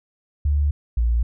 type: tone pair in turn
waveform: sine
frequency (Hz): 72.7 / 58.29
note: D2 / A#1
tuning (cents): -17 / +1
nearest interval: major third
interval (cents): 382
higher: first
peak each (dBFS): -16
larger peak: neither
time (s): 0.45-0.71 / 0.97-1.23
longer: neither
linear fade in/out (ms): 5
effects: none